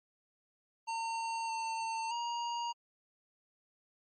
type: tone with pitch steps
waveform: square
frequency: 910 / 901 / 945 Hz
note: A#5 / A5 / A#5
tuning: -42 / +41 / +23 cents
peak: -35 dBFS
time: 0.87-2.73 s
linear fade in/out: 20 ms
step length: 620 ms
effects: MP3 32 kbps